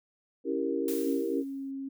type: chord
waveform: sine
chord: C# diminished seventh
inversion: none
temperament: equal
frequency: 277.2 / 329.6 / 392 / 466.2 Hz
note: C#4 / E4 / G4 / Bb4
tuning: 0 / 0 / 0 / 0 cents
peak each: -33 dBFS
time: 0.44-1.44 s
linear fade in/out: 50 ms
type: noise with exponential decay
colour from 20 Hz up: blue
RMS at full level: -37 dBFS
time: 0.88-1.71 s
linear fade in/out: 2 ms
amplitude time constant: 180 ms
type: tone with pitch glide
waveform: sine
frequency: 274.1 to 271.3 Hz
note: C#4 to C#4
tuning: -19 to -37 cents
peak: -34 dBFS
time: 1.06-1.89 s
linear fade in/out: 10 ms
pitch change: -18 cents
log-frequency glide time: 1.47-1.7 s
effects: none